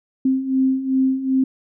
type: beating tone pair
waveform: sine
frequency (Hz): 261.6 / 264.2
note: C4 / C4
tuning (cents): 0 / +17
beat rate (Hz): 2.6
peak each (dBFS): -22 / -17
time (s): 0.25-1.44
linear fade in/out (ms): 5
effects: none